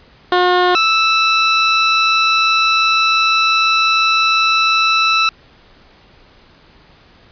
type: tone pair in turn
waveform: 15% pulse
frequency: 359.7 / 1317.1 Hz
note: F#4 / E6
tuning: -49 / -2 cents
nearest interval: octave + minor seventh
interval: 2247 cents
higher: second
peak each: -4 dBFS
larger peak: neither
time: 0.32-0.75 / 0.75-5.29 s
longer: second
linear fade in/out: 2 ms
effects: pink hiss -47 dBFS RMS until 7.31 s + resampled to 11025 Hz